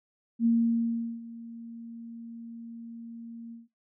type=tone with ADSR envelope; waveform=sine; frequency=231.3 Hz; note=A#3; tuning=13 cents flat; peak=-19 dBFS; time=0.39-3.68 s; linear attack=66 ms; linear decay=750 ms; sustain=-20 dB; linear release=160 ms; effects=noise-tail reverb RT60 0.2 s tail -21 dB re dry